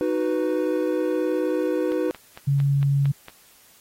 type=chord; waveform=triangle; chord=B major; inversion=first; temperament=equal; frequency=311.1 / 370 / 493.9 Hz; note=D#4 / F#4 / B4; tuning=0 / 0 / 0 cents; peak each=-23 / -24 / -23 dBFS; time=0.01-2.11 s; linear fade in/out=0 ms
type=click train; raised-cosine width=0.3 ms; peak=-23 dBFS; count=7; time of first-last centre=1.92-3.284 s; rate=4.4 Hz
type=tone; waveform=sine; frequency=140 Hz; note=C#3; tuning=18 cents sharp; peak=-17 dBFS; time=2.47-3.12 s; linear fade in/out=10 ms
effects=white hiss -54 dBFS RMS until 3.8 s + AAC 48 kbps